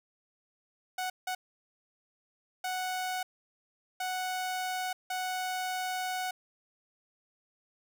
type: tone bursts at uneven times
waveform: sawtooth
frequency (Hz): 740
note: F#5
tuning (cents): 0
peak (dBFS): -28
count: 5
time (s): 0.98-1.1 / 1.27-1.35 / 2.64-3.23 / 4-4.93 / 5.1-6.31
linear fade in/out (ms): 5
effects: none